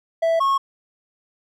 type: tone pair in turn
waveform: triangle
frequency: 659.3 / 1093.2 Hz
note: E5 / C#6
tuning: 0 / -24 cents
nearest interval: major sixth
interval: 876 cents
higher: second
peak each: -14 dBFS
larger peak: neither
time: 0.22-0.4 / 0.4-0.58 s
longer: neither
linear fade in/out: 10 ms
effects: none